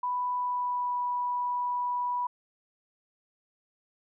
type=tone with pitch glide; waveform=sine; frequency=990 to 980.9 Hz; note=B5 to B5; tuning=+4 to -12 cents; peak=-27 dBFS; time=0.03-2.27 s; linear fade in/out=5 ms; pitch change=-16 cents; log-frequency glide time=0.34-1.03 s; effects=none